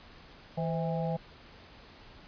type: harmonic tone with a mistuned harmonic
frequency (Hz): 162.9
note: E3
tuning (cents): -20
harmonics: 1 / 3 / 4 / 5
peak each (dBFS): -31 / -36 / -37 / -38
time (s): 0.57-1.17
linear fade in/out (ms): 10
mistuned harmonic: 3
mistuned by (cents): +81
effects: pink hiss -53 dBFS RMS until 2.27 s + resampled to 11025 Hz